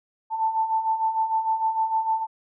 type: beating tone pair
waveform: sine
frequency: 882 / 888.6 Hz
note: A5 / A5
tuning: +4 / +17 cents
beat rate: 6.6 Hz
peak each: -28 / -22 dBFS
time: 0.3-2.27 s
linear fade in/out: 50 ms
effects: none